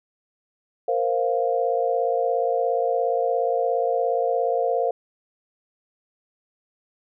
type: chord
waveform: sine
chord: Bb suspended second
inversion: none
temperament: equal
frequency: 466.2 / 523.3 / 698.5 Hz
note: Bb4 / C5 / F5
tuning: 0 / 0 / 0 cents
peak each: -24 dBFS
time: 0.88-4.91 s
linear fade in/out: 5 ms
effects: none